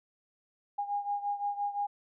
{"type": "beating tone pair", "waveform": "sine", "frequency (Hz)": [813, 818.8], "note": ["G#5", "G#5"], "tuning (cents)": [-37, -25], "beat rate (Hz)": 5.8, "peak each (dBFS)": [-32, -36], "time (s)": [0.78, 1.87], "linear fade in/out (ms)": 10, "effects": []}